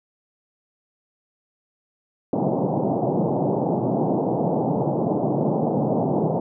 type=band-pass noise; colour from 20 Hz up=pink; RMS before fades=-22 dBFS; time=2.33-6.4 s; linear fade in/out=2 ms; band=130 to 840 Hz; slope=48 dB/octave; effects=none